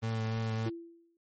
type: tone with vibrato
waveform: 35% pulse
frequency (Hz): 111.8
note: A2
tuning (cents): +28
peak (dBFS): -29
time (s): 0.02-0.7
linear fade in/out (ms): 20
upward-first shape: triangle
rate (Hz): 3.4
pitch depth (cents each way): 19
type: tone with exponential decay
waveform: sine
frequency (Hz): 336.7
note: E4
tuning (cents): +37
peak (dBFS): -32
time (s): 0.66-1.17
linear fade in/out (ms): 2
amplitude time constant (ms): 110
effects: low-pass 6000 Hz 12 dB/octave + MP3 32 kbps